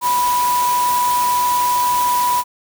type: tone in noise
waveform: sine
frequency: 983 Hz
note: B5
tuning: 8 cents flat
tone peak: -14 dBFS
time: 0.01-2.44 s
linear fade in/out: 50 ms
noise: white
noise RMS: -25 dBFS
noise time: 0.01-2.44 s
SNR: +8 dB
effects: none